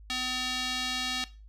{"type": "tone with band-pass filter", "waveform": "square", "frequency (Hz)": 254.1, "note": "B3", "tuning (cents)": 49, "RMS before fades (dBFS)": -32, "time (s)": [0.1, 1.24], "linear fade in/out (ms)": 0, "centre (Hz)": 3700, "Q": 1.6, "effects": ["noise-tail reverb RT60 0.3 s tail -17 dB re dry", "added 52 Hz sine -47 dBFS peak until 1.48 s"]}